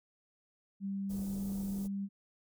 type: tone with pitch glide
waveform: sine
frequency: 196.5 to 197.87 Hz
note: G3 to G3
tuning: +4 to +16 cents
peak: -34 dBFS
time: 0.8-2.09 s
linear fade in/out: 50 ms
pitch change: +12 cents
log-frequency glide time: 1.72-1.91 s
type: band-stop noise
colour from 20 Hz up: pink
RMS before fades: -47 dBFS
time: 1.09-1.88 s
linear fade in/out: 20 ms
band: 490 to 8400 Hz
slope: 12 dB/octave
effects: none